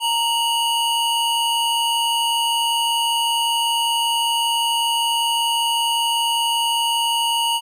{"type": "tone pair together", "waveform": "square", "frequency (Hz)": [927.6, 2928], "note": ["A#5", "F#7"], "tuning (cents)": [-9, -19], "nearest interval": "octave + minor sixth", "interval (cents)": 1990, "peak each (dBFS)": -21, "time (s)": [0, 7.61], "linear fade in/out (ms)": 50, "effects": ["resampled to 32000 Hz"]}